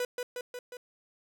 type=tone with echo; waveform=45% pulse; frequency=493.9 Hz; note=B4; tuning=in tune; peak=-29 dBFS; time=0-0.05 s; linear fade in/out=2 ms; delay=180 ms; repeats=4; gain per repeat=-3 dB; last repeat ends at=0.77 s; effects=none